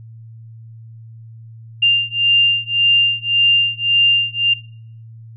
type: beating tone pair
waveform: sine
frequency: 2794 / 2795.8 Hz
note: F7 / F7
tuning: 0 / +1 cents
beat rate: 1.8 Hz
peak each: -15 dBFS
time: 1.82-4.54 s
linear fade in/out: 10 ms
effects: noise-tail reverb RT60 0.6 s tail -21 dB re dry + added 113 Hz sine -35 dBFS peak until 5.36 s